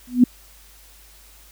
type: tone with exponential growth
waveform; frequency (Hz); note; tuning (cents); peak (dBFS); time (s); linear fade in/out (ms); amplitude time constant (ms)
sine; 246.9; B3; 0; -5; 0.07-0.24; 5; 36
effects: added 50 Hz sine -50 dBFS peak until 1.51 s + white hiss -50 dBFS RMS until 1.51 s